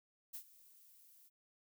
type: noise with ADSR envelope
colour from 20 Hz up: violet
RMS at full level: -45 dBFS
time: 0.33-1.3 s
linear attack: 17 ms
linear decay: 83 ms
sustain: -19 dB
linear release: 31 ms
effects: none